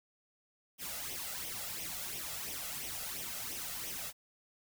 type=noise with flanger; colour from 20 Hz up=white; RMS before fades=-41 dBFS; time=0.78-4.13 s; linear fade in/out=50 ms; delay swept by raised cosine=0.33 to 1.53 ms; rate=2.9 Hz; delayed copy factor=+0.65; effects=none